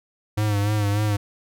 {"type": "tone with vibrato", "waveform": "square", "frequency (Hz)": 103.83, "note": "G#2", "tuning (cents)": 0, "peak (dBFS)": -20, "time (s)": [0.37, 1.17], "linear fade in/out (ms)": 10, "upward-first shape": "sine", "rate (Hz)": 3.4, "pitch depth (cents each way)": 51, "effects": []}